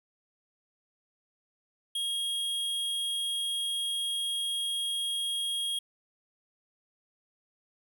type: tone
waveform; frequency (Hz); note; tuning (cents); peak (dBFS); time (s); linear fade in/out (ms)
square; 3268; G#7; -29; -30; 1.95-5.79; 5
effects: none